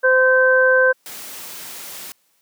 harmonic tone, 516 Hz, C5, 24 cents flat, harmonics 1 / 2 / 3, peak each -14 / -24 / -14 dBFS, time 0.03-0.93 s, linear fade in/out 20 ms
white noise, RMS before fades -34 dBFS, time 1.06-2.12 s, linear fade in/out 0 ms
effects white hiss -63 dBFS RMS until 2.41 s + high-pass 150 Hz 12 dB/octave

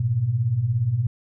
sine beating tone pair, 103.83 / 120.83 Hz, G#2 / B2, 0 / -37 cents, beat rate 17 Hz, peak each -26 / -20 dBFS, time 0-1.07 s, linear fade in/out 5 ms, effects none

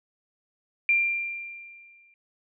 sine tone with exponential decay, 2379 Hz, D7, 22 cents sharp, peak -17 dBFS, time 0.89-2.14 s, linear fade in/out 1 ms, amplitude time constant 270 ms, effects none

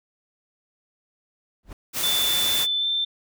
brown noise with exponential growth, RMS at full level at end -29 dBFS, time 1.63-1.73 s, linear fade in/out 2 ms, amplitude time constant 21 ms
white noise, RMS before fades -26 dBFS, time 1.93-2.67 s, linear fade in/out 50 ms
sine tone with pitch glide, 3520 to 3559 Hz, A7 to A7, 0 to +19 cents, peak -21 dBFS, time 2.03-3.05 s, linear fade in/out 10 ms, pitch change +19 cents, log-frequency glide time 2.78-2.86 s
effects none

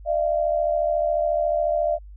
sine tone pair together, 604.9 / 679 Hz, D#5 / F5, -49 / -49 cents, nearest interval major second, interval 200 cents, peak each -22 dBFS, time 0.05-1.99 s, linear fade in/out 50 ms, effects added 50 Hz sine -39 dBFS peak until 2.16 s

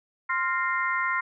harmonic tone with a mistuned harmonic, 349.2 Hz, F4, in tune, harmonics 3 / 4 / 5 / 6, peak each -28 / -29 / -30 / -31 dBFS, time 0.29-1.21 s, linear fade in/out 10 ms, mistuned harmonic 5, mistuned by +89 cents, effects none

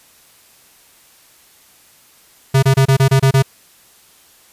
square tone bursts, 134.5 Hz, C3, 48 cents sharp, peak -9 dBFS, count 8, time 2.54-3.425 s, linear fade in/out 10 ms, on 87 ms, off 27 ms, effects white hiss -49 dBFS RMS until 4.52 s + resampled to 32000 Hz

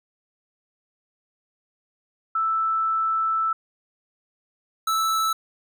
sine / square tone pair in turn, 1320 / 1314.4 Hz, E6 / E6, +2 / -5 cents, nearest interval unison, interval 7 cents, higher first, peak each -20 / -21 dBFS, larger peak first, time 2.35-3.53 / 4.87-5.33 s, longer first, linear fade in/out 5 ms, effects none

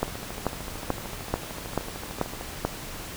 two click trains, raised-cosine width 1 ms, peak -22 / -9 dBFS, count 32 / 7, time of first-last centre 0.08-2.411 / 0.03-2.65 s, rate 13.3 / 2.29 Hz, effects pink hiss -38 dBFS RMS until 3.16 s

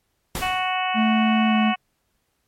pink noise with exponential decay, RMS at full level -26 dBFS, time 0.35-0.81 s, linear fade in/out 2 ms, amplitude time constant 98 ms
harmonic tone, 370 Hz, F#4, in tune, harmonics 2 / 3 / 4 / 5 / 6 / 7 / 8, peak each -24 / -28 / -34 / -33 / -32 / -29 / -31 dBFS, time 0.41-1.76 s, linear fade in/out 20 ms
triangle tone with pitch glide, 220 to 217 Hz, A3 to A3, 0 to -24 cents, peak -15 dBFS, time 0.94-1.74 s, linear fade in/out 50 ms, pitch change -24 cents, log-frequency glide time 1.48-1.55 s
effects pink hiss -71 dBFS RMS until 2.47 s + MP3 64 kbps

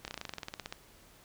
slowing click train, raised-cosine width 0.2 ms, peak -21 dBFS, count 16, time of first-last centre 0.05-0.725 s, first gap 29 ms, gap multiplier 1.06, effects pink hiss -59 dBFS RMS until 1.24 s

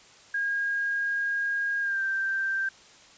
sine tone with pitch glide, 1628 to 1570.7 Hz, G#6 to G6, -35 to +3 cents, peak -25 dBFS, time 0.34-2.69 s, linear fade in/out 5 ms, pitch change -62 cents, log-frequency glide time 1.81-2.01 s, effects white hiss -53 dBFS RMS until 3.17 s + resampled to 16000 Hz

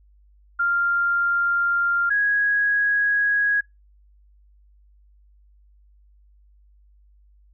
sine tone pair in turn, 1394 / 1657.8 Hz, F6 / G#6, -4 / -4 cents, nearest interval minor third, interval 300 cents, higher second, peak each -18 / -17 dBFS, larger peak second, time 0.59-2.1 / 2.1-3.61 s, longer neither, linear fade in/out 10 ms, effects noise-tail reverb RT60 0.2 s tail -25 dB re dry + added 50 Hz sine -52 dBFS peak until 7.53 s

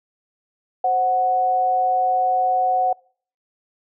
sine tone pair together, 523.3 / 740 Hz, C5 / F#5, 0 / 0 cents, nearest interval tritone, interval 600 cents, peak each -26 / -16 dBFS, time 0.84-2.93 s, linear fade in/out 5 ms, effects noise-tail reverb RT60 0.5 s tail -26 dB re dry

